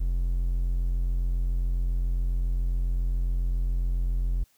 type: tone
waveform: triangle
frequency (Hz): 43.65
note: F1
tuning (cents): 0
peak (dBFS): -21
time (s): 0-4.44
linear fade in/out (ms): 10
effects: white hiss -65 dBFS RMS until 4.57 s